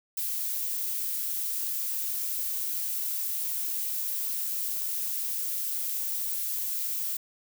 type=noise with high-pass filter sweep; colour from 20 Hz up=violet; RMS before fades=-31 dBFS; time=0.17-7.17 s; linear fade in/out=5 ms; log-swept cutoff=1400 to 280 Hz; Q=0.81; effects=none